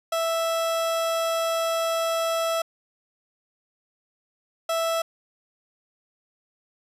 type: tone pair in turn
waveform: 30% pulse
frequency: 659.3 / 659.3 Hz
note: E5 / E5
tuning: 0 / 0 cents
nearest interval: unison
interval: 0 cents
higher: neither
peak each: -20 / -20 dBFS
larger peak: neither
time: 0.12-2.62 / 4.69-5.02 s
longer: first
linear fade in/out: 5 ms
effects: resampled to 32000 Hz